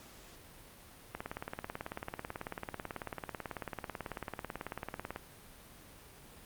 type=click train; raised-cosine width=0.5 ms; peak=-23 dBFS; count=74; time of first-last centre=1.15-5.161 s; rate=18.2 Hz; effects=pink hiss -55 dBFS RMS until 6.45 s + Opus 48 kbps